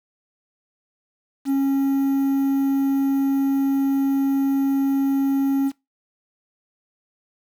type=tone with quantisation; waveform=triangle; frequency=273.8 Hz; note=C#4; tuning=21 cents flat; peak=-15 dBFS; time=1.45-5.72 s; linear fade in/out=50 ms; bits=7; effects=noise-tail reverb RT60 0.2 s tail -20 dB re dry